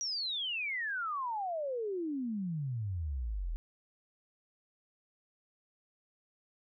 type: exponential sweep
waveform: sine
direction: down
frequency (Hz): 5840 to 38.09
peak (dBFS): -33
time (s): 0.01-3.56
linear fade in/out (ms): 0
effects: none